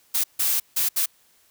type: noise bursts at uneven times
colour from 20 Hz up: blue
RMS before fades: -22 dBFS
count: 4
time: 0.14-0.24 / 0.39-0.6 / 0.76-0.89 / 0.96-1.06 s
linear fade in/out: 10 ms
effects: white hiss -60 dBFS RMS until 1.5 s